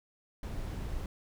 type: noise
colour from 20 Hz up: brown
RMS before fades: -37 dBFS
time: 0.43-1.06 s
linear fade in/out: 2 ms
effects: none